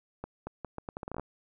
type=accelerating click train; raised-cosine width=1 ms; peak=-23 dBFS; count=13; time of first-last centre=0.24-1.197 s; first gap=230 ms; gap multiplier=0.77; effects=none